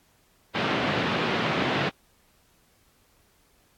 pink band-pass noise, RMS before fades -26 dBFS, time 0.54-1.9 s, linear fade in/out 20 ms, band 130 to 3400 Hz, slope 24 dB/octave, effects pink hiss -63 dBFS RMS until 3.77 s + AAC 64 kbps

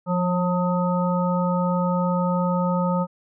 harmonic tone with a mistuned harmonic, 179.7 Hz, F3, 50 cents sharp, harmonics 1 / 3 / 5 / 7, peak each -21 / -26 / -28 / -29 dBFS, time 0.06-3.07 s, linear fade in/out 50 ms, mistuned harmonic 1, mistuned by -28 cents, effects none

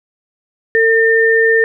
sine tone pair together, 451.9 / 1807.6 Hz, A4 / A6, +46 / +46 cents, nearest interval 2 octaves, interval 2400 cents, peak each -11 dBFS, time 0.75-1.64 s, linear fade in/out 0 ms, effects none

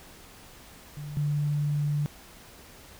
sine tone pair in turn, 146.83 / 146.83 Hz, D3 / D3, 0 / 0 cents, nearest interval unison, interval 0 cents, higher neither, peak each -35 / -24 dBFS, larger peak second, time 0.97-1.17 / 1.17-2.06 s, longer second, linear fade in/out 0 ms, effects pink hiss -50 dBFS RMS until 2.99 s

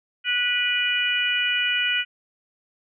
harmonic tone, 490 Hz, B4, 14 cents flat, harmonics 3 / 4 / 5 / 6, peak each -26 / -29 / -25 / -24 dBFS, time 0.24-2.05 s, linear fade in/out 50 ms, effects none

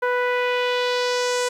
sawtooth tone with low-pass filter sweep, 493.9 Hz, B4, in tune, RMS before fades -22 dBFS, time 0.02-1.49 s, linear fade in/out 10 ms, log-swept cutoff 1500 to 8100 Hz, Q 1.9, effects 9-bit

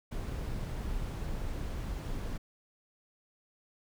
brown noise, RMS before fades -36 dBFS, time 0.11-2.38 s, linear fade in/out 10 ms, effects none

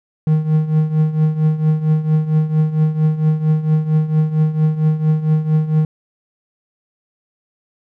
triangle tone with tremolo, 155.56 Hz, D#3, in tune, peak -7 dBFS, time 0.27-5.85 s, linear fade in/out 2 ms, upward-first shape triangle, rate 4.4 Hz, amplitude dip 80%, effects none

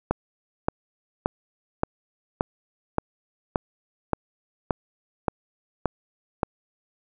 click train, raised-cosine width 1 ms, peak -7 dBFS, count 12, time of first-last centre 0.11-6.432 s, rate 1.74 Hz, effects none

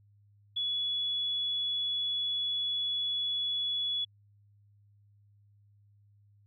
sine tone, 3396 Hz, G#7, 38 cents sharp, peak -29 dBFS, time 0.56-4.05 s, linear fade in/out 10 ms, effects added 102 Hz sine -60 dBFS peak until 6.46 s

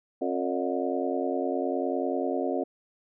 harmonic tone with a mistuned harmonic, 90 Hz, F#2, 47 cents flat, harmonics 3 / 4 / 5 / 6 / 7 / 8, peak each -31 / -32 / -33 / -34 / -34 / -35 dBFS, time 0.21-2.64 s, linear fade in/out 10 ms, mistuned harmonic 6, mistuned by +91 cents, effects none

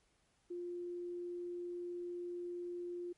sine tone, 351.2 Hz, F4, 10 cents sharp, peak -40 dBFS, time 0.5-3.13 s, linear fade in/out 10 ms, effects pink hiss -75 dBFS RMS until 3.17 s + MP3 48 kbps

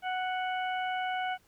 harmonic tone, 740 Hz, F#5, in tune, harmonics 1 / 2 / 3 / 4, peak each -31 / -37 / -41 / -43 dBFS, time 0.02-1.38 s, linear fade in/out 50 ms, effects pink hiss -66 dBFS RMS until 1.47 s

